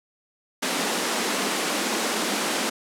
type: high-pass noise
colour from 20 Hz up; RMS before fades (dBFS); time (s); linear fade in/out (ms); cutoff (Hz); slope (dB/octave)
pink; -25; 0.62-2.7; 10; 200; 48
effects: low-pass 10000 Hz 12 dB/octave